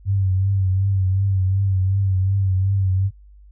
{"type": "tone with vibrato", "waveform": "sine", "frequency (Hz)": 96, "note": "G2", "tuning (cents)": -36, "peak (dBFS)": -16, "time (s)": [0.05, 3.11], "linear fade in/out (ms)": 50, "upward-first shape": "triangle", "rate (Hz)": 2.7, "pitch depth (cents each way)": 61, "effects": ["noise-tail reverb RT60 0.1 s tail -21 dB re dry", "added 50 Hz sine -43 dBFS peak until 3.51 s"]}